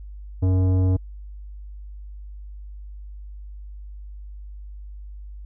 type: tone with tanh clipping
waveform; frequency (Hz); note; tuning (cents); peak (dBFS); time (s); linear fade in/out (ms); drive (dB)
triangle; 92.9; F#2; +7; -18; 0.42-0.97; 10; 17
effects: added 50 Hz sine -35 dBFS peak until 5.45 s